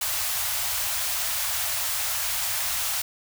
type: band-stop noise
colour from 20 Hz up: white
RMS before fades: -27 dBFS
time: 0.01-3.02 s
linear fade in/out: 5 ms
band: 120 to 590 Hz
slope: 48 dB/octave
effects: none